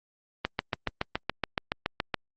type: click train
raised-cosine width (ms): 0.3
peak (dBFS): -10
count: 13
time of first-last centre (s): 0.45-2.143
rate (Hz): 7.09
effects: low-pass 5000 Hz 12 dB/octave + Opus 32 kbps